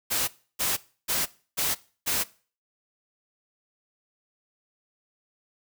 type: noise bursts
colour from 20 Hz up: white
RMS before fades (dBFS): -26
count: 5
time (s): 0.1-2.24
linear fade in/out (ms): 20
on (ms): 180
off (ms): 310
effects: noise-tail reverb RT60 0.4 s tail -20 dB re dry